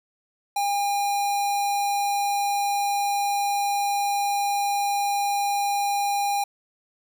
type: tone with notch filter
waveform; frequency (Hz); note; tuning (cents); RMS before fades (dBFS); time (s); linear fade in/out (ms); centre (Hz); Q
square; 808; G#5; -48; -24; 0.56-6.44; 5; 1900; 1.5
effects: none